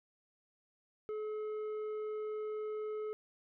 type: tone with tanh clipping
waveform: sine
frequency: 428 Hz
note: A4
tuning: 48 cents flat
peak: -38 dBFS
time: 1.09-3.13 s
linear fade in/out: 0 ms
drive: 7 dB
effects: none